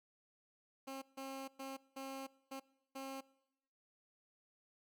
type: tone bursts at uneven times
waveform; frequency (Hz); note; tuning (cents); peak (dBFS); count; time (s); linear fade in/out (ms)
15% pulse; 268.9; C4; +47; -38; 6; 0.87-1.02 / 1.17-1.48 / 1.59-1.77 / 1.96-2.27 / 2.51-2.6 / 2.95-3.21; 10
effects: noise-tail reverb RT60 0.9 s tail -23 dB re dry